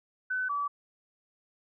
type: tone pair in turn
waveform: sine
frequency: 1510 / 1149.5 Hz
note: F#6 / D6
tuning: +35 / -37 cents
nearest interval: perfect fourth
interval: 472 cents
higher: first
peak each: -28 dBFS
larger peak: neither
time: 0.3-0.49 / 0.49-0.68 s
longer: neither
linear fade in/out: 10 ms
effects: none